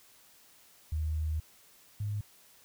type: tone pair in turn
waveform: sine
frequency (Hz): 77.78 / 103.82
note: D#2 / G#2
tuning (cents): 0 / 0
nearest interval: perfect fourth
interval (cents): 500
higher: second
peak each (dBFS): -29 / -31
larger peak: first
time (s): 0.92-1.4 / 2-2.21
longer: first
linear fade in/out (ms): 5
effects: white hiss -60 dBFS RMS until 2.64 s